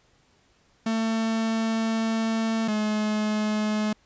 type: tone pair in turn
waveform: 45% pulse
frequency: 224 / 213.1 Hz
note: A3 / G#3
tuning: +31 / +45 cents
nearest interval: minor second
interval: 86 cents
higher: first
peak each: -23 dBFS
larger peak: neither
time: 0.86-2.68 / 2.68-3.93 s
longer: first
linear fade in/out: 5 ms
effects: pink hiss -63 dBFS RMS until 4.05 s + resampled to 16000 Hz